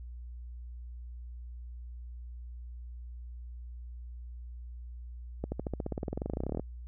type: accelerating click train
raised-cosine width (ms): 2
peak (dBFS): -20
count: 26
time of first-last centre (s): 5.44-6.596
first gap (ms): 80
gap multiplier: 0.95
effects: added 60 Hz sine -41 dBFS peak until 6.87 s